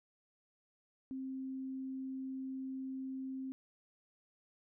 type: tone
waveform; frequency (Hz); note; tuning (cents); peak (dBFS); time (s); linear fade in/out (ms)
sine; 264; C4; +16; -39; 1.11-3.52; 0
effects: none